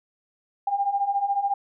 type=beating tone pair; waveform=sine; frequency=790 / 804 Hz; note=G5 / G5; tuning=+13 / +44 cents; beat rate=14 Hz; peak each=-27 / -23 dBFS; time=0.67-1.54 s; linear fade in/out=5 ms; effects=none